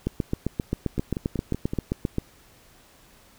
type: two click trains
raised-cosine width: 3 ms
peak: -11 / -15 dBFS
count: 17 / 5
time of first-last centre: 0.07-2.184 / 0.98-1.735 s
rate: 7.57 / 5.3 Hz
effects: pink hiss -55 dBFS RMS until 3.38 s